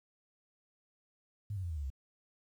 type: tone with pitch steps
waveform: sine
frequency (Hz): 103 / 94.45 / 86.61 / 79.42 / 72.83 / 66.79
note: G#2 / F#2 / F2 / D#2 / D2 / C2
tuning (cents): -14 / +36 / -14 / +36 / -14 / +36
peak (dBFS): -35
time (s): 1.5-1.902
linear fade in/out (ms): 5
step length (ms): 67
effects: 11-bit